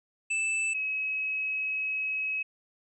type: tone pair in turn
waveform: square / sine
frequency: 2637 / 2559 Hz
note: E7 / D#7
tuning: 0 / +48 cents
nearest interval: minor second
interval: 52 cents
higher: first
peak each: -27 / -28 dBFS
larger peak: first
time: 0.3-0.74 / 0.74-2.43 s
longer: second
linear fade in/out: 10 ms
effects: resampled to 24000 Hz